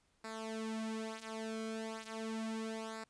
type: tone with flanger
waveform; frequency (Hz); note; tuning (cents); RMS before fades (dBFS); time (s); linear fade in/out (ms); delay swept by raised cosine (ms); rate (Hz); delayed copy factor
sawtooth; 221.7; A3; +13; -42; 0.24-3.04; 5; 0.32 to 5.62; 0.36; -0.8
effects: pink hiss -75 dBFS RMS until 3.09 s + resampled to 22050 Hz